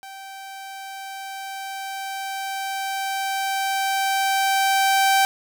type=tone with level ramp; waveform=sawtooth; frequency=778 Hz; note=G5; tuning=13 cents flat; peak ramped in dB=-33 to -11 dBFS; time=0.03-5.25 s; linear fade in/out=0 ms; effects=none